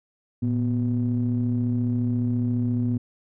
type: ring-modulated tone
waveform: triangle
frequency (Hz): 65.41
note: C2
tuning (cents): 0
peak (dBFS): -16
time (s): 0.42-2.98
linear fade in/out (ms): 10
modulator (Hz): 179
effects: none